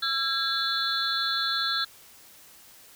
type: tone cluster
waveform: sine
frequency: 1347 / 1629 / 3490 / 3947 / 4246 Hz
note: E6 / G#6 / A7 / B7 / C8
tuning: +37 / -34 / -15 / -2 / +25 cents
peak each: -31 dBFS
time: 0.02-1.85 s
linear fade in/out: 10 ms
effects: white hiss -52 dBFS RMS until 2.95 s